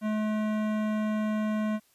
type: tone with hard clipping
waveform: sine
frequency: 214.4 Hz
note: A3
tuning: 45 cents flat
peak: -28 dBFS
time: 0.01-1.8 s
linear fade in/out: 50 ms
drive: 17 dB
effects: white hiss -65 dBFS RMS until 1.94 s + resampled to 32000 Hz